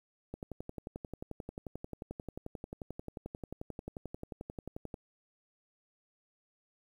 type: click train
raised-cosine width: 2 ms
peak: -27 dBFS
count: 53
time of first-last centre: 0.34-4.942 s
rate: 11.3 Hz
effects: 10-bit